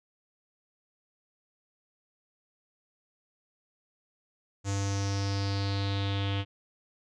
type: tone with low-pass filter sweep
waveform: square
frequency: 99.1 Hz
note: G2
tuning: 19 cents sharp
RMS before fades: -30 dBFS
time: 4.64-6.45 s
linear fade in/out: 50 ms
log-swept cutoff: 7000 to 3100 Hz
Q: 4.9
effects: none